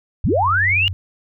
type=linear sweep; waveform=sine; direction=up; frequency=37.96 to 2914 Hz; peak=-14 dBFS; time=0.24-0.88 s; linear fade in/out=0 ms
type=tone with vibrato; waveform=sine; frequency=94.4 Hz; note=F#2; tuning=35 cents sharp; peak=-22 dBFS; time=0.29-0.93 s; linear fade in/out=0 ms; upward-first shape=sine; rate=19 Hz; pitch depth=100 cents each way
effects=none